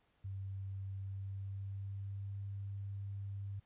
sine tone with pitch glide, 97.1 to 99.31 Hz, G2 to G2, -16 to +23 cents, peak -40 dBFS, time 0.24-3.6 s, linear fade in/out 10 ms, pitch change +39 cents, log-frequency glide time 0.94-2.37 s, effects pink hiss -75 dBFS RMS until 3.65 s + resampled to 8000 Hz

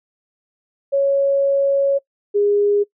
sine tone pair in turn, 554.4 / 409.3 Hz, C#5 / G#4, 0 / -25 cents, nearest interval perfect fourth, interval 525 cents, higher first, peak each -13 dBFS, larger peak neither, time 0.92-1.99 / 2.34-2.84 s, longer first, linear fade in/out 20 ms, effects noise-tail reverb RT60 0.1 s tail -22 dB re dry

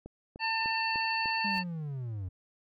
click train, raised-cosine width 2 ms, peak -30 dBFS, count 5, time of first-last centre 0.06-1.258 s, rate 3.34 Hz
harmonic tone, 897 Hz, A5, 33 cents sharp, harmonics 1 / 2 / 3 / 5, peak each -32 / -35 / -33 / -36 dBFS, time 0.39-1.64 s, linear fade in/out 50 ms
pink noise with exponential growth, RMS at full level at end -48 dBFS, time 1.4-1.59 s, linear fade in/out 5 ms, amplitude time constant 41 ms
triangle linear sweep, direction down, 206.9 to 87.31 Hz, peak -32 dBFS, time 1.44-2.29 s, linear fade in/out 10 ms
effects none

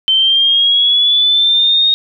sine linear sweep, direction up, 3087 to 3729 Hz, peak -8 dBFS, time 0.08-1.94 s, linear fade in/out 0 ms, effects none

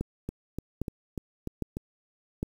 two click trains, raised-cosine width 3 ms, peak -20 / -17 dBFS, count 6 / 4, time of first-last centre 0.29-1.769 / 0.01-2.429 s, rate 3.38 / 1.24 Hz, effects 8-bit

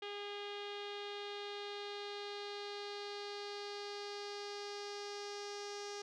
sawtooth tone with low-pass filter sweep, 408.1 Hz, G#4, 30 cents flat, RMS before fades -45 dBFS, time 0.02-6.02 s, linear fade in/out 5 ms, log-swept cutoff 3300 to 5600 Hz, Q 3.6, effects none

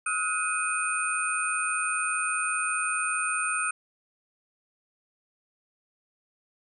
sine tone cluster, 1276 / 1451 / 2497 / 8930 Hz, D#6 / F#6 / D#7 / C#9, +43 / -34 / +6 / +12 cents, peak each -31 dBFS, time 0.06-3.71 s, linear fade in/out 5 ms, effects none

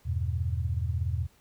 sine chord, E minor, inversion none, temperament just, 82.41 / 98.89 / 123.61 Hz, E2 / G2 / B2, 0 / +16 / +2 cents, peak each -29 / -32 / -33 dBFS, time 0.05-1.27 s, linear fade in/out 20 ms, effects pink hiss -63 dBFS RMS until 1.4 s

